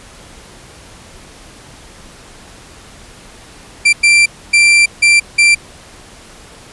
40% pulse tone bursts at uneven times, 2357 Hz, D7, 6 cents sharp, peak -5 dBFS, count 5, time 3.85-3.93 / 4.03-4.26 / 4.53-4.86 / 5.02-5.2 / 5.38-5.55 s, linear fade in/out 10 ms, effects pink hiss -38 dBFS RMS until 6.72 s + resampled to 24000 Hz

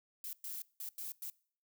violet noise bursts at uneven times, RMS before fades -43 dBFS, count 5, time 0.24-0.33 / 0.44-0.62 / 0.8-0.89 / 0.98-1.12 / 1.22-1.3 s, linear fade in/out 2 ms, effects noise-tail reverb RT60 0.5 s tail -23 dB re dry

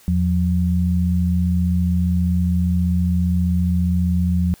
sine tone pair together, 83.3 / 178.3 Hz, E2 / F3, +19 / +36 cents, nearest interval octave + minor second, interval 1317 cents, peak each -18 dBFS, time 0.08-4.54 s, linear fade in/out 0 ms, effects white hiss -50 dBFS RMS until 4.6 s

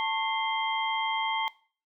sine tone cluster, 891 / 1090 / 2083 / 3187 Hz, A5 / C#6 / C7 / G7, +22 / -29 / -8 / +28 cents, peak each -29 / -36 / -33 / -34 dBFS, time 0-1.48 s, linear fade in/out 0 ms, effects noise-tail reverb RT60 0.4 s tail -18 dB re dry

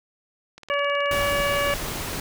click train, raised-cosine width 0.2 ms, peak -25 dBFS, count 19, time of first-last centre 0.58-1.537 s, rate 18.8 Hz
harmonic tone, 570 Hz, C#5, 48 cents sharp, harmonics 1 / 2 / 3 / 4 / 5, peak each -24 / -27 / -29 / -30 / -31 dBFS, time 0.7-1.74 s, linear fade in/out 0 ms
pink noise, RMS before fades -30 dBFS, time 1.11-2.2 s, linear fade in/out 2 ms
effects none

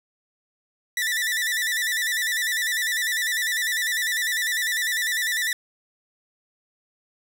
sawtooth tone with vibrato, 1864.7 Hz, A#6, in tune, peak -19 dBFS, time 0.97-5.53 s, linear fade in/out 2 ms, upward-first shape square, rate 10 Hz, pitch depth 80 cents each way, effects none

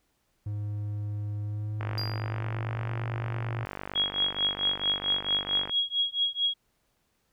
triangle tone with pitch glide, 103.83 to 115.87 Hz, G#2 to A#2, 0 to -10 cents, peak -28 dBFS, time 0.46-3.65 s, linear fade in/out 5 ms, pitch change +190 cents, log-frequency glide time 1.42-3 s
click train, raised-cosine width 0.5 ms, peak -20 dBFS, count 191, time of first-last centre 1.81-5.695 s, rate 48.9 Hz
triangle tone with exponential decay, 4800 Hz, D8, 37 cents sharp, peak -28 dBFS, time 1.98-2.39 s, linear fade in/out 0 ms, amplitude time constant 87 ms
sine tone with tremolo, 3305 Hz, G#7, 9 cents flat, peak -21 dBFS, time 3.95-6.54 s, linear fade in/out 10 ms, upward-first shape triangle, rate 4.5 Hz, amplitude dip 100%
effects pink hiss -73 dBFS RMS until 7.32 s

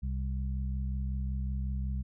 harmonic tone, 65.41 Hz, C2, in tune, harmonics 1 / 2 / 3, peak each -31 / -39 / -41 dBFS, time 0.02-2.03 s, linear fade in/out 20 ms, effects none

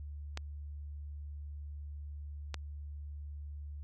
clicks, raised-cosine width 0.2 ms, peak -21 dBFS, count 2, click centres 0.374 / 2.543 s, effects added 73 Hz sine -41 dBFS peak until 3.83 s

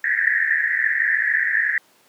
white band-pass noise, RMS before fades -20 dBFS, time 0.04-1.78 s, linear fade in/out 2 ms, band 1700 to 1900 Hz, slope 96 dB/octave, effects pink hiss -56 dBFS RMS until 2.08 s + high-pass 300 Hz 12 dB/octave

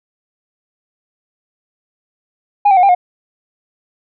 sine tone with pitch steps, 819 / 773 / 722 / 795 / 718 Hz, G#5 / G5 / F#5 / G5 / F5, -24 / -24 / -43 / +24 / +48 cents, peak -4 dBFS, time 2.65-2.95 s, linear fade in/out 10 ms, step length 60 ms, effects tanh soft clip ceiling -5 dBFS

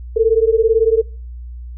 sine beating tone pair, 440 / 458 Hz, A4 / A#4, 0 / -31 cents, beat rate 18 Hz, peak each -13 dBFS, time 0.16-1.02 s, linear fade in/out 10 ms, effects noise-tail reverb RT60 0.4 s tail -23 dB re dry + added 60 Hz sine -28 dBFS peak until 1.77 s

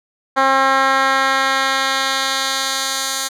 10% pulse tone with band-pass filter sweep, 268.2 Hz, C4, 43 cents sharp, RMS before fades -17 dBFS, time 0.36-3.29 s, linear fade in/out 20 ms, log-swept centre 1100 to 7000 Hz, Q 0.89, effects none

